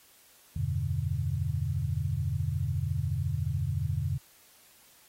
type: chord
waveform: sine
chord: E minor seventh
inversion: none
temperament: equal with one note detuned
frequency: 83.99 / 98 / 123.47 / 146.83 Hz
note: E2 / G2 / B2 / D3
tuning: +33 / 0 / 0 / 0 cents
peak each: -33 dBFS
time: 0.56-4.18 s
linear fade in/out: 5 ms
effects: white hiss -59 dBFS RMS until 5.08 s + AAC 48 kbps